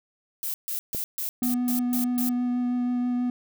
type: noise bursts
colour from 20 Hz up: violet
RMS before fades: -30 dBFS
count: 8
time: 0.43-2.29 s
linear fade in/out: 0 ms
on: 110 ms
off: 140 ms
type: click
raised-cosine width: 2 ms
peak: -21 dBFS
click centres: 0.948 s
type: tone with vibrato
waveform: triangle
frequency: 246 Hz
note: B3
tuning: 7 cents flat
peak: -21 dBFS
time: 1.42-3.3 s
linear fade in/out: 2 ms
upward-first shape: triangle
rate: 6.2 Hz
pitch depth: 12 cents each way
effects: none